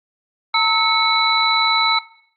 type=tone cluster; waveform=sine; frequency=911 / 1296 / 2204 / 3967 Hz; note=A#5 / E6 / C#7 / B7; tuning=-40 / -30 / -11 / +7 cents; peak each=-19 dBFS; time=0.54-1.99 s; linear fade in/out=5 ms; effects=noise-tail reverb RT60 0.6 s tail -18 dB re dry + Opus 48 kbps